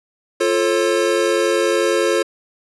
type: chord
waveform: square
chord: F augmented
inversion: none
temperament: equal with one note detuned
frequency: 349.2 / 440 / 540.1 Hz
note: F4 / A4 / C#5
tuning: 0 / 0 / -45 cents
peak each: -20 dBFS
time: 0.4-2.23 s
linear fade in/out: 10 ms
effects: resampled to 24000 Hz